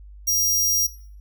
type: tone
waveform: sawtooth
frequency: 5700 Hz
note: F8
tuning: 34 cents sharp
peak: -16 dBFS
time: 0.27-0.87 s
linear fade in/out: 10 ms
effects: noise-tail reverb RT60 0.5 s tail -17 dB re dry + added 50 Hz sine -40 dBFS peak until 1.2 s